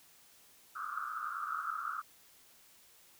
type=band-pass noise; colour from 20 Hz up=pink; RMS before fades=-39 dBFS; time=0.75-2.02 s; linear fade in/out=20 ms; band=1200 to 1400 Hz; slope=96 dB/octave; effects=white hiss -62 dBFS RMS until 3.19 s